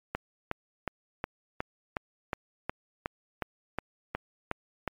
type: click train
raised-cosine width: 0.5 ms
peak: -15 dBFS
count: 14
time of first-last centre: 0.15-4.877 s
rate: 2.75 Hz
effects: MP3 96 kbps